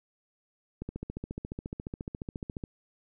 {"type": "click train", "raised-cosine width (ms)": 3, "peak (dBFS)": -23, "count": 27, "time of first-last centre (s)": [0.82, 2.638], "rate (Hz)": 14.3, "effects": []}